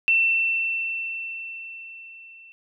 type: tone with level ramp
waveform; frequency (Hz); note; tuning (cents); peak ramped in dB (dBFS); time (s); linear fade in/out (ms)
sine; 2688; E7; +33; -15 to -45; 0.08-2.52; 0
effects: none